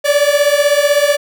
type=beating tone pair; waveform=45% pulse; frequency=571 / 587 Hz; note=D5 / D5; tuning=-49 / -1 cents; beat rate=16 Hz; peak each=-13 dBFS; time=0.04-1.17 s; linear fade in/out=20 ms; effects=none